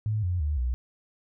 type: tone with pitch steps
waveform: sine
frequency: 107.5 / 89.36 / 74.28 / 61.74 Hz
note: A2 / F2 / D2 / B1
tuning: -40 / +40 / +20 / 0 cents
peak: -24 dBFS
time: 0.06-0.74 s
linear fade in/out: 0 ms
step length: 170 ms
effects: none